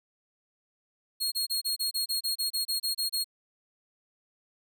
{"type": "tone bursts", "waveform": "sawtooth", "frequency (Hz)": 4279, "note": "C8", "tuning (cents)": 38, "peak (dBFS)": -24, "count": 14, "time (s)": [1.2, 3.244], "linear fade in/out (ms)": 20, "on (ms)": 120, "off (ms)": 28, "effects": []}